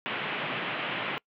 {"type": "band-pass noise", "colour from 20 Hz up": "white", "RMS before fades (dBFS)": -33, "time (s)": [0.06, 1.18], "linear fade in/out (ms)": 0, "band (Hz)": [120, 3100], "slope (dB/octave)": 48, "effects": ["noise-tail reverb RT60 0.1 s tail -25 dB re dry"]}